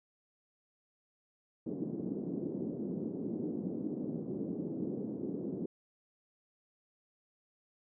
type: band-pass noise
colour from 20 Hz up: pink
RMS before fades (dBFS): -38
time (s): 1.66-5.66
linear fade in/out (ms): 5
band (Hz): 190 to 370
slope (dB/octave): 24
effects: none